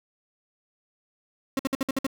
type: tone bursts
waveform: 35% pulse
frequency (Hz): 268.8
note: C4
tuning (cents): +47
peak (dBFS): -21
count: 7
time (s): 1.57-2.067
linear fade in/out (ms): 2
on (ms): 23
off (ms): 56
effects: none